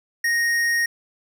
sine tone with tanh clipping, 1864.7 Hz, A#6, in tune, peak -20 dBFS, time 0.24-0.86 s, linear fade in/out 5 ms, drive 15 dB, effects none

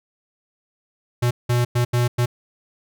square tone bursts at uneven times, 121.4 Hz, B2, 29 cents flat, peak -17 dBFS, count 5, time 1.22-1.31 / 1.49-1.65 / 1.75-1.85 / 1.93-2.08 / 2.18-2.26 s, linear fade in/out 10 ms, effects none

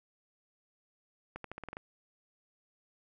accelerating click train, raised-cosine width 0.5 ms, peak -26 dBFS, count 8, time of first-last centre 1.36-1.769 s, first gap 83 ms, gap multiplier 0.88, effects none

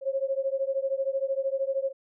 sine beating tone pair, 535 / 548 Hz, C5 / C#5, +38 / -20 cents, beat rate 13 Hz, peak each -28 / -29 dBFS, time 0.01-1.93 s, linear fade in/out 50 ms, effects none

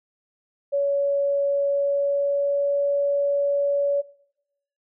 sine tone with pitch glide, 563 to 566.9 Hz, C#5 to C#5, +27 to +39 cents, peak -19 dBFS, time 0.72-4.02 s, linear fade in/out 20 ms, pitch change +12 cents, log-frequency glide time 1.64-2.8 s, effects noise-tail reverb RT60 0.8 s tail -21 dB re dry

